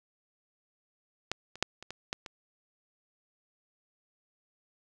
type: clicks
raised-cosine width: 0.2 ms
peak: -13 / -28 / -8 / -27 / -22 / -15 / -24 dBFS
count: 7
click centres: 1.316 / 1.556 / 1.626 / 1.826 / 1.906 / 2.129 / 2.262 s
effects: none